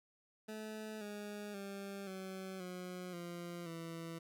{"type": "tone with pitch steps", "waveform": "20% pulse", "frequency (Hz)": [216.4, 207, 197.98, 189.37, 181.13, 173.25, 165.71], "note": ["A3", "G#3", "G3", "F#3", "F#3", "F3", "E3"], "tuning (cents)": [-29, -5, 17, 40, -37, -14, 9], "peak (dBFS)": -39, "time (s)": [0.48, 4.19], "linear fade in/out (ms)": 10, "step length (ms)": 530, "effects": []}